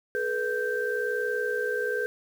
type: tone cluster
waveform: sine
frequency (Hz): 426.1 / 487 / 1565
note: G#4 / B4 / G6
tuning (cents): +44 / -24 / -3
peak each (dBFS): -30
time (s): 0.15-2.06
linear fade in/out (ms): 0
effects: 8-bit